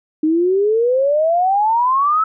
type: exponential sweep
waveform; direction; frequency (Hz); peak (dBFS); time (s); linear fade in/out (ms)
sine; up; 304.7 to 1318.5; -12; 0.23-2.24; 5
effects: none